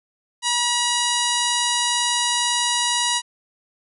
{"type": "harmonic tone with a mistuned harmonic", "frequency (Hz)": 962, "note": "B5", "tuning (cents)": -46, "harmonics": [1, 2, 3, 4, 5, 6, 7, 8, 9, 10], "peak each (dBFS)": [-25, -28, -26, -25, -30, -29, -29, -33, -32, -31], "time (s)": [0.42, 3.22], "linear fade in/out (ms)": 50, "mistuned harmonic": 10, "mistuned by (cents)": 65, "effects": []}